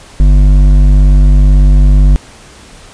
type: tone with hard clipping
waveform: sine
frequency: 49 Hz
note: G1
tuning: in tune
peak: -4 dBFS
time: 0.2-2.16 s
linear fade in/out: 0 ms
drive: 9 dB
effects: pink hiss -36 dBFS RMS until 2.93 s + resampled to 22050 Hz